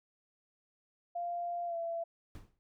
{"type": "tone with pitch glide", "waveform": "sine", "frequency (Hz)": [695, 672.1], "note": ["F5", "E5"], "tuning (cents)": [-9, 33], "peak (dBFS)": -34, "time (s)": [1.15, 2.04], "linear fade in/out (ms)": 10, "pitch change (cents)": -58, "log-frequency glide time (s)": [1.66, 1.76]}
{"type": "noise with exponential decay", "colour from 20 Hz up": "brown", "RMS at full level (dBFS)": -43, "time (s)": [2.35, 2.59], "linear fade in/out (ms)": 0, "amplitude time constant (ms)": 51}
{"effects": []}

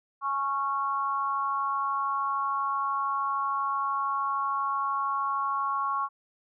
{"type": "tone with amplitude modulation", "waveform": "sine", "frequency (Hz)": 1103, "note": "C#6", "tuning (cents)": -9, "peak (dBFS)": -22, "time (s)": [0.21, 6.09], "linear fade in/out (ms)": 50, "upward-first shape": "sine", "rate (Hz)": 267, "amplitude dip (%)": 80, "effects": []}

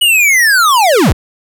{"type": "linear sweep", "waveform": "square", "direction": "down", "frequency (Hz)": [2960, 31.95], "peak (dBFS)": -7, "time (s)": [0.01, 1.13], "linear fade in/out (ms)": 10, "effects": []}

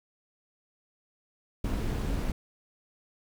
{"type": "noise with amplitude modulation", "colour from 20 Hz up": "brown", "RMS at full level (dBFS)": -27, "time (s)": [1.64, 2.32], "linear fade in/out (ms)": 5, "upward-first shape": "sine", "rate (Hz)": 233, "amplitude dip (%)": 65, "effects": []}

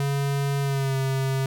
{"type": "tone with pitch glide", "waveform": "square", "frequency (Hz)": [140, 134.06], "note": ["C#3", "C3"], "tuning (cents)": [18, 42], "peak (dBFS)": -23, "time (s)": [0, 1.46], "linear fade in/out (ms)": 2, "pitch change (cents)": -76, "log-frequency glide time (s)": [0.61, 0.96], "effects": []}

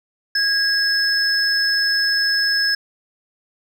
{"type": "tone pair together", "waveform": "sine", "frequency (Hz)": [1641, 5218], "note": ["G#6", "E8"], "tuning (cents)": [-21, -18], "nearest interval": "octave + minor sixth", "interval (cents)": 2003, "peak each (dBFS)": -17, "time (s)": [0.35, 2.75], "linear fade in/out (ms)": 5, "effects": ["tanh soft clip ceiling -11 dBFS", "8-bit"]}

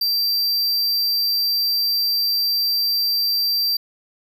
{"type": "tone", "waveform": "square", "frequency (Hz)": 4699, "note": "D8", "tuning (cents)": 0, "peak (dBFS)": -18, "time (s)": [0.01, 3.77], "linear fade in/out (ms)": 5, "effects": []}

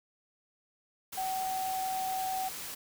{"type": "tone in noise", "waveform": "sine", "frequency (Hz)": 757, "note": "F#5", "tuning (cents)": 39, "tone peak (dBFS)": -31, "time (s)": [1.17, 2.49], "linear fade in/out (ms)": 10, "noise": "white", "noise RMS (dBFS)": -41, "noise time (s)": [1.12, 2.75], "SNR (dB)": 7, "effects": []}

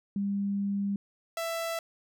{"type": "tone pair in turn", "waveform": ["sine", "sawtooth"], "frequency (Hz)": [200, 663.8], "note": ["G3", "E5"], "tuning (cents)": [35, 12], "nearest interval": "octave + major sixth", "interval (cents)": 2077, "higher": "second", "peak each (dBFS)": -27, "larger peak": "neither", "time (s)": [[0.16, 0.96], [1.37, 1.79]], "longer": "first", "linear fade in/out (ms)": 2, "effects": []}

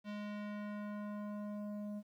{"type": "tone with low-pass filter sweep", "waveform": "square", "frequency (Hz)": 207.7, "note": "G#3", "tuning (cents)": 0, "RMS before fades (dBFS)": -43, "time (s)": [0.04, 2.03], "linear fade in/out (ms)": 50, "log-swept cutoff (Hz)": [3600, 510], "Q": 1.1, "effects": ["12-bit"]}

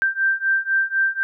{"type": "beating tone pair", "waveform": "sine", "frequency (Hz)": [1568, 1572], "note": ["G6", "G6"], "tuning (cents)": [0, 4], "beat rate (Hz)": 4, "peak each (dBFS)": [-21, -20], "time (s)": [0.02, 1.23], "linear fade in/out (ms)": 0, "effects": []}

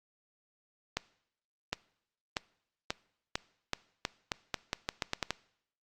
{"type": "accelerating click train", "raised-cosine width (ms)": 0.2, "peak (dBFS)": -13, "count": 15, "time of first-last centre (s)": [0.97, 5.306], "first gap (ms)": 760, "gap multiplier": 0.84, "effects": ["noise-tail reverb RT60 0.7 s tail -21 dB re dry", "Opus 48 kbps"]}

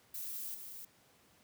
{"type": "noise with level steps", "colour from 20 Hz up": "violet", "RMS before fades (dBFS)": [-42, -48], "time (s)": [0.14, 0.85], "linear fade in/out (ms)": 5, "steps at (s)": 0.54, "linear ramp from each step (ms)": 10, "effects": ["pink hiss -66 dBFS RMS until 1.43 s", "high-pass 100 Hz 12 dB/octave"]}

